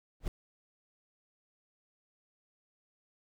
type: noise with exponential growth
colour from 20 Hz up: brown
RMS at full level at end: -27 dBFS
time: 0.2-0.28 s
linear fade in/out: 2 ms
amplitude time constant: 17 ms
effects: none